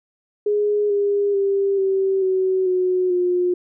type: tone with pitch steps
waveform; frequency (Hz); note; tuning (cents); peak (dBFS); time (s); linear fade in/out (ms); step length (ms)
sine; 415.3 / 405.1 / 395.2 / 385.5 / 376 / 366.8 / 357.8; G#4 / G#4 / G4 / G4 / F#4 / F#4 / F4; 0 / -43 / +14 / -29 / +28 / -15 / +42; -16; 0.46-3.54; 5; 440
effects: none